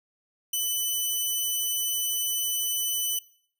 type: tone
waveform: 10% pulse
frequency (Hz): 2998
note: F#7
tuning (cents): +22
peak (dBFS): -17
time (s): 0.53-3.19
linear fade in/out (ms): 5
effects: noise-tail reverb RT60 0.6 s tail -21 dB re dry